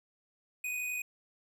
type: tone with amplitude modulation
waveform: square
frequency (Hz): 2489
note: D#7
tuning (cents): 0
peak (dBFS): -33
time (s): 0.64-1.02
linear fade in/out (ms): 5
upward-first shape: sine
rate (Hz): 51.2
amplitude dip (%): 30
effects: none